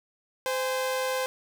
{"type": "tone pair together", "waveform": "sawtooth", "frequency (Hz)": [516.6, 820], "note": ["C5", "G#5"], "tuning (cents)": [-22, -22], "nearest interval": "minor sixth", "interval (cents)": 800, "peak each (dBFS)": [-23, -32], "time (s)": [0.46, 1.26], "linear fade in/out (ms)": 0, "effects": []}